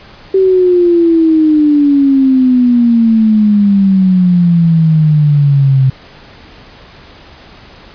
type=exponential sweep; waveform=sine; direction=down; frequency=385.7 to 130.81 Hz; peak=-5 dBFS; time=0.34-5.9 s; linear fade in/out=5 ms; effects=pink hiss -37 dBFS RMS until 7.94 s + resampled to 11025 Hz